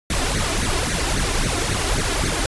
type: noise with flanger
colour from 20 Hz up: pink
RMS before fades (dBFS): -21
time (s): 0.1-2.46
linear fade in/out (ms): 2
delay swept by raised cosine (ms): 0.47 to 2.97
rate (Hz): 3.7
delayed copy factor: +0.75
effects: resampled to 24000 Hz